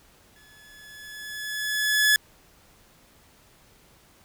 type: tone with exponential growth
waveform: sawtooth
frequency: 1709 Hz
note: G#6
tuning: 49 cents sharp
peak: -12 dBFS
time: 0.36-2.16 s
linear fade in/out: 1 ms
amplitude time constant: 390 ms
effects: pink hiss -57 dBFS RMS until 4.24 s